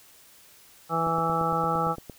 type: harmonic tone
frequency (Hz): 164.81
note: E3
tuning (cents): 0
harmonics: 1 / 2 / 3 / 4 / 5 / 7 / 8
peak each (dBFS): -31 / -36 / -31 / -36 / -28 / -32 / -28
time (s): 0.89-1.96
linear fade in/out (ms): 50
type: click train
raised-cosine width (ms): 2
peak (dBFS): -24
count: 10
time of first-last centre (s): 1.07-2.097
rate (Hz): 8.76
effects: white hiss -54 dBFS RMS until 2.18 s